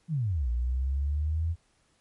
sine exponential two-way sweep, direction down then up, 174.5 to 58.27 to 84.9 Hz, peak -25 dBFS, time 0.08-1.56 s, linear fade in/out 50 ms, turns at 0.49 s, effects pink hiss -68 dBFS RMS until 2 s + MP3 48 kbps

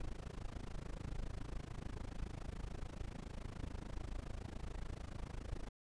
brown noise with amplitude modulation, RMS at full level -41 dBFS, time 0-5.69 s, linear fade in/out 5 ms, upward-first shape sine, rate 27 Hz, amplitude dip 95%, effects resampled to 22050 Hz

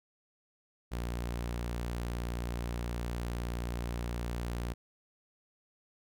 sawtooth tone, 59.2 Hz, A#1, 27 cents sharp, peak -30 dBFS, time 0.91-4.74 s, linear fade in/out 20 ms, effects none

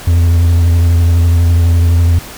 triangle tone with vibrato, 85 Hz, F2, 46 cents flat, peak -4 dBFS, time 0.07-2.19 s, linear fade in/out 5 ms, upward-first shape sine, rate 12 Hz, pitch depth 28 cents each way, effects pink hiss -30 dBFS RMS until 2.37 s

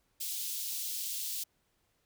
white high-pass noise, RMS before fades -37 dBFS, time 0.2-1.44 s, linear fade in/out 10 ms, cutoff 3200 Hz, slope 24 dB/octave, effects pink hiss -75 dBFS RMS until 2.05 s

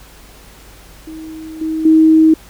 sine tone with level steps, 317.4 Hz, D#4, 35 cents sharp, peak -27 / -16 / -5 dBFS, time 1.07-2.34 s, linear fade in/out 5 ms, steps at 1.61 / 1.85 s, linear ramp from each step 5 ms, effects added 50 Hz sine -42 dBFS peak until 2.49 s + pink hiss -42 dBFS RMS until 2.49 s

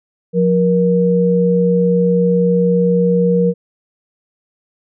sine tone pair together, 177.78 / 473.9 Hz, F3 / A#4, +31 / +28 cents, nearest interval octave + perfect fourth, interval 1697 cents, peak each -13 dBFS, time 0.33-3.54 s, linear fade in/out 50 ms, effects none

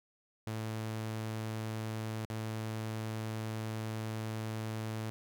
sawtooth tone with dropouts, 110 Hz, A2, in tune, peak -32 dBFS, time 0.47-5.1 s, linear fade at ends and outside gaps 0 ms, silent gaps 2.252-2.301 s, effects none

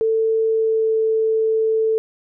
sine tone with pitch glide, 445.1 to 442.3 Hz, A4 to A4, +20 to +9 cents, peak -15 dBFS, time 0.01-1.98 s, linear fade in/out 0 ms, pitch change -11 cents, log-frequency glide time 0.45-0.96 s, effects none

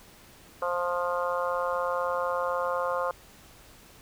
harmonic tone, 176 Hz, F3, 14 cents sharp, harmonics 3 / 4 / 5 / 6 / 7 / 8, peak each -29 / -37 / -37 / -32 / -34 / -38 dBFS, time 0.62-3.11 s, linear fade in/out 2 ms, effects pink hiss -53 dBFS RMS until 4.01 s

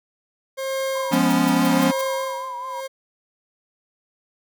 40% pulse tone with tremolo, 534 Hz, C5, 35 cents sharp, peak -21 dBFS, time 0.57-2.88 s, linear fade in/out 20 ms, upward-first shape sine, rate 0.87 Hz, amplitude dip 90%
sine tone with vibrato, 1000 Hz, B5, 21 cents sharp, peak -28 dBFS, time 0.95-2.81 s, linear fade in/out 10 ms, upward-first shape triangle, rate 4.8 Hz, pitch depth 86 cents each way
square chord, C# dominant seventh, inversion first, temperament equal, 174.61 / 207.7 / 246.9 / 277.2 Hz, E#3 / G#3 / B3 / C#4, 0 / 0 / 0 / 0 cents, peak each -24 / -26 / -22 / -21 dBFS, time 1.11-1.92 s, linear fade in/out 20 ms
blue noise bursts, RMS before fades -32 dBFS, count 6, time 1.13-2.012 s, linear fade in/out 2 ms, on 22 ms, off 150 ms
effects none

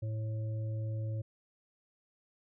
harmonic tone, 109.6 Hz, A2, 6 cents flat, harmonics 1 / 3 / 5, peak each -33 / -51 / -48 dBFS, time 0.02-1.22 s, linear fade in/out 10 ms, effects none

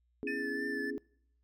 sine chord, C# minor seventh, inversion third, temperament just, 249.5 / 277.2 / 332.6 / 415.8 Hz, B3 / C#4 / E4 / G#4, +18 / 0 / +16 / +2 cents, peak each -43 / -39 / -43 / -39 dBFS, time 0.23-0.98 s, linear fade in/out 0 ms
sine tone with exponential decay, 2526 Hz, D#7, 26 cents sharp, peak -35 dBFS, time 0.27-0.5 s, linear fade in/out 2 ms, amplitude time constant 50 ms
triangle tone with vibrato, 1760 Hz, A6, in tune, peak -35 dBFS, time 0.27-0.91 s, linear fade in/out 10 ms, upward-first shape triangle, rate 3.2 Hz, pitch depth 31 cents each way
effects noise-tail reverb RT60 0.7 s tail -26 dB re dry + added 60 Hz sine -70 dBFS peak until 1.43 s

